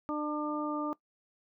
harmonic tone, 299.7 Hz, D4, 35 cents sharp, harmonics 1 / 2 / 3 / 4, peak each -33 / -39 / -40 / -37 dBFS, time 0.09-0.93 s, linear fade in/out 0 ms, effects noise-tail reverb RT60 0.1 s tail -20 dB re dry

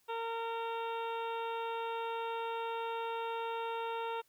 harmonic tone, 458.5 Hz, A#4, 29 cents flat, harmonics 1 / 2 / 3 / 4 / 5 / 6 / 7 / 8, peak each -39 / -38 / -45 / -56 / -54 / -49 / -57 / -53 dBFS, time 0.08-4.22 s, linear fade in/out 20 ms, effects white hiss -72 dBFS RMS until 4.28 s

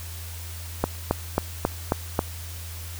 click train, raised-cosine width 1 ms, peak -6 dBFS, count 6, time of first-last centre 0.84-2.191 s, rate 3.7 Hz, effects added 84 Hz sine -35 dBFS peak until 2.99 s + white hiss -41 dBFS RMS until 2.99 s

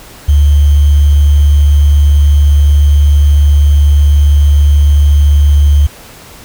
sine tone with sample-and-hold, 72.7 Hz, D2, 17 cents flat, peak -3 dBFS, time 0.28-5.87 s, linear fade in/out 10 ms, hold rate 3150 Hz, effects pink hiss -34 dBFS RMS until 6.44 s

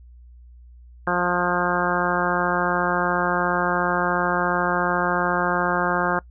harmonic tone, 177.2 Hz, F3, 25 cents sharp, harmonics 1 / 2 / 3 / 4 / 5 / 6 / 7 / 8 / 9, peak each -28 / -28 / -28 / -28 / -28 / -28 / -28 / -28 / -28 dBFS, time 1.07-6.19 s, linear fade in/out 2 ms, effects noise-tail reverb RT60 0.1 s tail -22 dB re dry + added 60 Hz sine -43 dBFS peak until 6.3 s

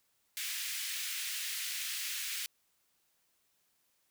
pink high-pass noise, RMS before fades -38 dBFS, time 0.37-2.46 s, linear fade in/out 0 ms, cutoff 2000 Hz, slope 24 dB/octave, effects white hiss -75 dBFS RMS until 4.1 s

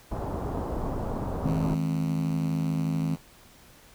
pink low-pass noise, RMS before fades -31 dBFS, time 0.11-1.75 s, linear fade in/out 10 ms, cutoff 1000 Hz, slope 24 dB/octave
5% pulse tone, 85.5 Hz, F2, 36 cents flat, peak -29 dBFS, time 1.44-3.19 s, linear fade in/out 50 ms
harmonic tone, 53.1 Hz, G#1, 39 cents sharp, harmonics 3 / 4 / 5, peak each -26 / -34 / -31 dBFS, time 1.44-3.16 s, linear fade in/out 20 ms
effects pink hiss -54 dBFS RMS until 3.94 s

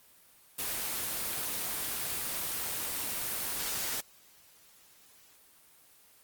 white noise, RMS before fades -34 dBFS, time 0.58-4.01 s, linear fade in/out 10 ms, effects white hiss -60 dBFS RMS until 6.23 s + Opus 24 kbps

